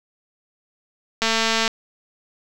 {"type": "click train", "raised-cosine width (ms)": 0.2, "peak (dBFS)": -3, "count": 104, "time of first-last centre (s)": [1.22, 1.678], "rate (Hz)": 225, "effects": []}